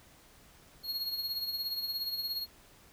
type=tone with tremolo; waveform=square; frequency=4300 Hz; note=C8; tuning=47 cents sharp; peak=-31 dBFS; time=0.83-2.47 s; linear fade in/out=50 ms; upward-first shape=triangle; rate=17 Hz; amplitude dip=65%; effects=pink hiss -59 dBFS RMS until 2.92 s